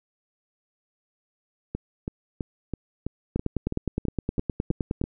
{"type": "two click trains", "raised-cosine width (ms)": 3, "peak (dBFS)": [-16, -12], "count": [11, 17], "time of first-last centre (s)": [[1.75, 5.039], [3.36, 5.015]], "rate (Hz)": [3.04, 9.67], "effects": []}